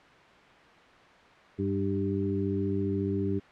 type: harmonic tone with a mistuned harmonic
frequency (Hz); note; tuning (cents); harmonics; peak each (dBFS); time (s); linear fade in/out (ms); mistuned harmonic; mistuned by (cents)
98; G2; 0; 1 / 2 / 3 / 4; -32 / -32 / -32 / -32; 1.58-3.4; 20; 3; +20
effects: white hiss -53 dBFS RMS until 3.51 s + low-pass 2000 Hz 12 dB/octave